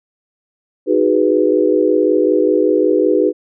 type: chord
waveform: sine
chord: G# minor seventh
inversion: second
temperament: equal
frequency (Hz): 311.1 / 370 / 415.3 / 493.9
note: D#4 / F#4 / G#4 / B4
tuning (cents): 0 / 0 / 0 / 0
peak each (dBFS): -16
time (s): 0.86-3.33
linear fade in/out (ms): 50
effects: none